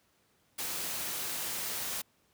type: noise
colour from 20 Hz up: white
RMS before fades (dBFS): -36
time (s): 0.58-2.02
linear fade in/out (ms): 10
effects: pink hiss -70 dBFS RMS until 2.33 s + high-pass 80 Hz 12 dB/octave